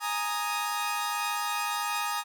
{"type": "chord", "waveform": "sawtooth", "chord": "Ab suspended second", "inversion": "none", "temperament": "equal", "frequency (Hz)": [830.6, 932.3, 1244.5], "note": ["Ab5", "Bb5", "Eb6"], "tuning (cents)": [0, 0, 0], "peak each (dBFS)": [-30, -30, -28], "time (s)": [0, 2.24], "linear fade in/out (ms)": 50, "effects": []}